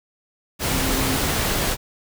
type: tone in noise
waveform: sine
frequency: 264.3 Hz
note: C4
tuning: 18 cents sharp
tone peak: -27 dBFS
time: 0.71-1.19 s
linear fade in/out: 50 ms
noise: pink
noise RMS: -22 dBFS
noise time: 0.59-1.77 s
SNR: -8 dB
effects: none